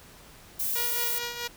violet noise, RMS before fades -29 dBFS, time 0.59-1.19 s, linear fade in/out 10 ms
5% pulse tone with tremolo, 477.9 Hz, A#4, 43 cents sharp, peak -18 dBFS, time 0.75-1.48 s, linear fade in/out 10 ms, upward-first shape triangle, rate 4.6 Hz, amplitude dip 60%
effects pink hiss -51 dBFS RMS until 1.56 s

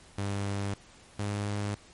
sawtooth tone pair in turn, 100 / 102.63 Hz, G2 / G#2, +35 / -20 cents, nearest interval unison, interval 45 cents, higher second, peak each -26 dBFS, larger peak neither, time 0.18-0.74 / 1.19-1.75 s, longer neither, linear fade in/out 5 ms, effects pink hiss -55 dBFS RMS until 1.93 s + MP3 48 kbps

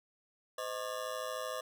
25% pulse ring-modulated tone, 570 Hz, C#5, 48 cents sharp, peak -30 dBFS, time 0.58-1.61 s, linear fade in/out 5 ms, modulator 56.6 Hz, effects none

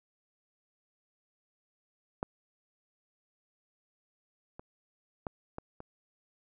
clicks, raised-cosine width 1 ms, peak -18 / -30 / -21 / -24 / -30 dBFS, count 5, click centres 2.229 / 4.595 / 5.268 / 5.584 / 5.804 s, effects none

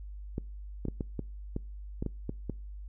clicks, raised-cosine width 3 ms, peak -20 dBFS, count 10, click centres 0.381 / 0.853 / 0.884 / 1.008 / 1.193 / 1.564 / 2.025 / 2.063 / 2.294 / 2.497 s, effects noise-tail reverb RT60 0.4 s tail -26 dB re dry + added 50 Hz sine -40 dBFS peak until 2.88 s

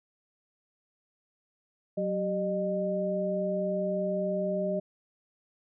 sine tone cluster, 186.5 / 385.1 / 610 Hz, F#3 / G4 / D#5, +14 / -31 / -34 cents, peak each -32 / -35 / -29 dBFS, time 1.97-4.8 s, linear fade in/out 10 ms, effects none

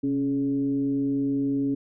sine tone with frequency modulation, 277.2 Hz, C#4, in tune, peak -22 dBFS, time 0.03-1.75 s, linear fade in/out 10 ms, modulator 146 Hz, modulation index 0.46, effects none

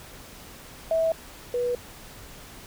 sine tone pair in turn, 651 / 487.7 Hz, E5 / B4, -22 / -22 cents, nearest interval perfect fourth, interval 500 cents, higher first, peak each -20 / -23 dBFS, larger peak first, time 0.91-1.12 / 1.54-1.75 s, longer neither, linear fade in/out 2 ms, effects pink hiss -45 dBFS RMS until 2.66 s

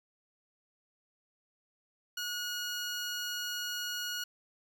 15% pulse tone, 1448 Hz, F#6, 38 cents flat, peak -28 dBFS, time 2.17-4.24 s, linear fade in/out 5 ms, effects none

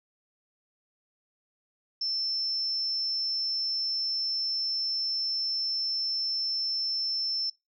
sine tone, 5330 Hz, E8, 18 cents sharp, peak -27 dBFS, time 2.01-7.5 s, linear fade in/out 5 ms, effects noise-tail reverb RT60 0.2 s tail -23 dB re dry

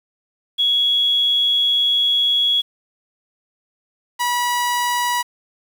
sine / sawtooth tone pair in turn, 3346 / 971.5 Hz, G#7 / B5, +12 / -29 cents, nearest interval octave + major sixth, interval 2141 cents, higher first, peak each -14 dBFS, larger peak neither, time 0.58-2.62 / 4.19-5.23 s, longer first, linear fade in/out 20 ms, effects 7-bit

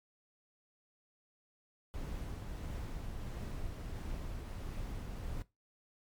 brown noise with tremolo, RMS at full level -40 dBFS, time 1.94-5.42 s, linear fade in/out 0 ms, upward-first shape triangle, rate 1.5 Hz, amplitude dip 25%, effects noise-tail reverb RT60 0.2 s tail -18 dB re dry + MP3 96 kbps

